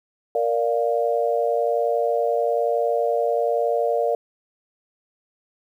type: chord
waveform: sine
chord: Bb major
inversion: none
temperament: equal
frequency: 466.2 / 587.3 / 698.5 Hz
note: Bb4 / D5 / F5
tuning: 0 / 0 / 0 cents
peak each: -22 / -23 / -24 dBFS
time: 0.35-4.15 s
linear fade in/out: 2 ms
effects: 9-bit